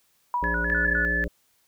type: tone with exponential decay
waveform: sine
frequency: 974 Hz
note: B5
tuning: 24 cents flat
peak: -21 dBFS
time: 0.34-1.08 s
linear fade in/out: 1 ms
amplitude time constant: 160 ms
type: harmonic tone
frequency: 58.27 Hz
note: A#1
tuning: in tune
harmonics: 1 / 3 / 5 / 7 / 9 / 10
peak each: -29 / -34 / -36 / -37 / -39 / -39 dBFS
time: 0.42-1.28 s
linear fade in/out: 5 ms
type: tone with vibrato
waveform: sine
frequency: 1581 Hz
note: G6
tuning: 14 cents sharp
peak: -25 dBFS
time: 0.44-1.05 s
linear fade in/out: 0 ms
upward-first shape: square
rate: 4.9 Hz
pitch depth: 130 cents each way
type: tone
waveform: sine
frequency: 1734 Hz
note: A6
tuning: 26 cents flat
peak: -23 dBFS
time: 0.7-1.24 s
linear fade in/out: 0 ms
effects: white hiss -66 dBFS RMS until 1.67 s